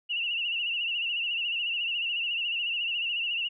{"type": "tone with vibrato", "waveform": "sine", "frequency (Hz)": 2794, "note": "F7", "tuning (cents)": 0, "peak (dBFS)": -27, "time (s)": [0.09, 3.49], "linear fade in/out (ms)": 20, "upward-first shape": "sine", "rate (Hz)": 14, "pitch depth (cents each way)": 79, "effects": []}